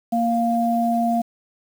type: tone pair together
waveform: sine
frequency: 233.1 / 698.5 Hz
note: A#3 / F5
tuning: 0 / 0 cents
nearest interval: octave + perfect fifth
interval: 1900 cents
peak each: -20 dBFS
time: 0.12-1.22 s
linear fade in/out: 10 ms
effects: 7-bit